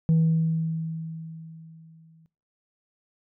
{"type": "tone with exponential decay", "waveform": "sine", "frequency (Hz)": 161.8, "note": "E3", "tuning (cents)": -32, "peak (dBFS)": -14, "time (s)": [0.09, 2.26], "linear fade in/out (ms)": 0, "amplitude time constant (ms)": 470, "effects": ["noise-tail reverb RT60 0.4 s tail -20 dB re dry", "tanh soft clip ceiling -15 dBFS"]}